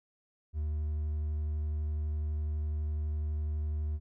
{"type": "tone with hard clipping", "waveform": "triangle", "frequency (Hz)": 76, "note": "D#2", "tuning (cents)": -40, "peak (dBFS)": -31, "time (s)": [0.53, 4], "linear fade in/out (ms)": 50, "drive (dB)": 5, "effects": []}